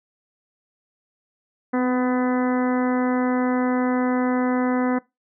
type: harmonic tone with a mistuned harmonic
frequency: 250.7 Hz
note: B3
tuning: 26 cents sharp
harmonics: 1 / 2 / 3 / 4 / 5 / 6 / 7 / 8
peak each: -20 / -26 / -30 / -32 / -34 / -36 / -37 / -38 dBFS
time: 1.73-4.99 s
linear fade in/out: 10 ms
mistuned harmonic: 1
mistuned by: +19 cents
effects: noise-tail reverb RT60 0.2 s tail -21 dB re dry